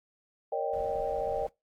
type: chord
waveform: sine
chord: Eb dominant seventh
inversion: second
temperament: equal with one note detuned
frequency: 466.2 / 554.4 / 610.2 / 784 Hz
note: Bb4 / Db5 / Eb5 / G5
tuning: 0 / 0 / -34 / 0 cents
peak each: -34 dBFS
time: 0.52-1.47 s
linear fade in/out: 5 ms
type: noise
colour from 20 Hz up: brown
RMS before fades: -46 dBFS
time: 0.73-1.49 s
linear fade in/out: 2 ms
effects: noise-tail reverb RT60 0.2 s tail -22 dB re dry + AAC 64 kbps